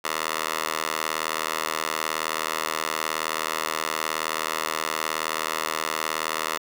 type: tone with high-pass filter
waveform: 10% pulse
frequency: 79 Hz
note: D#2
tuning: 27 cents sharp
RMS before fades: -28 dBFS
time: 0.04-6.58 s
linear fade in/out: 10 ms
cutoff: 920 Hz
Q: 1
effects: none